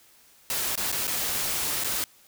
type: noise with dropouts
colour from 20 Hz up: white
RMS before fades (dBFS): -28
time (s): 0.5-2.04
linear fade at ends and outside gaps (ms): 1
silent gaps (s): 0.755-0.776 / 0.917-0.925 / 1.07-1.077 / 1.838-1.844
effects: white hiss -57 dBFS RMS until 2.27 s